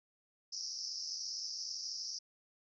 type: band-pass noise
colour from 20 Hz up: white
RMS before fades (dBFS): -42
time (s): 0.52-2.19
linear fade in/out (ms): 10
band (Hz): 4900 to 5700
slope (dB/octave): 96
effects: none